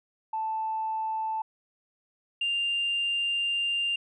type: tone pair in turn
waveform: sine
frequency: 880 / 2794 Hz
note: A5 / F7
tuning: 0 / 0 cents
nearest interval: octave + minor sixth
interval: 2000 cents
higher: second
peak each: -27 / -24 dBFS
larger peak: second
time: 0.33-1.42 / 2.41-3.96 s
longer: second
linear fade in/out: 5 ms
effects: tanh soft clip ceiling -21 dBFS